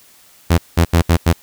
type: tone bursts at uneven times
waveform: sawtooth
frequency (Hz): 84.3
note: E2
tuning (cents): +39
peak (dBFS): -5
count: 5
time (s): 0.5-0.58 / 0.77-0.85 / 0.93-1.02 / 1.09-1.17 / 1.26-1.33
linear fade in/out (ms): 10
effects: white hiss -48 dBFS RMS until 1.42 s